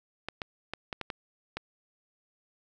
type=clicks; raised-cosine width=0.3 ms; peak=-18 dBFS; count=7; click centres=0.286 / 0.418 / 0.736 / 0.928 / 1.013 / 1.102 / 1.57 s; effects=none